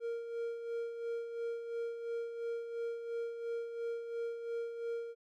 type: tone with tremolo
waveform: triangle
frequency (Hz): 465.6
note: A#4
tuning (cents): -2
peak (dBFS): -32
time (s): 0-5.15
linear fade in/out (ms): 50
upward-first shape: sine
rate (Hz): 2.9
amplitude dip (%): 55
effects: MP3 64 kbps